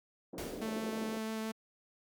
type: band-pass noise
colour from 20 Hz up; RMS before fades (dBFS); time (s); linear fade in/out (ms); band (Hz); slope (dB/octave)
white; -44; 0.33-1.18; 5; 200 to 530; 24
type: noise with exponential decay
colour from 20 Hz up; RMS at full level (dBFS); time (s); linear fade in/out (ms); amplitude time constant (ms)
pink; -41; 0.38-1.07; 1; 150
type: tone with vibrato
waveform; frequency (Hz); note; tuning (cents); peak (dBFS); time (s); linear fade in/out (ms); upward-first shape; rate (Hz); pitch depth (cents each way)
sawtooth; 220.4; A3; +3; -32; 0.61-1.52; 10; sine; 6; 8
effects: Opus 48 kbps